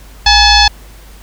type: tone with frequency modulation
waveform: sine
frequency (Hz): 2583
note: E7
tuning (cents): -36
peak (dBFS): -4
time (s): 0.26-0.68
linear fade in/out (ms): 5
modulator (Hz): 880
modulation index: 3
effects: added 50 Hz sine -34 dBFS peak until 1.22 s + pink hiss -41 dBFS RMS until 1.22 s